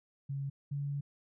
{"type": "tone pair in turn", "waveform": "sine", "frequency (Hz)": [138.59, 142.08], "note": ["C#3", "C#3"], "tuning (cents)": [0, 43], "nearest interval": "unison", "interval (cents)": 43, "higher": "second", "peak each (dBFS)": [-34, -33], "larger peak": "second", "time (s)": [[0.29, 0.5], [0.71, 1.01]], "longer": "second", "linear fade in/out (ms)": 10, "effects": []}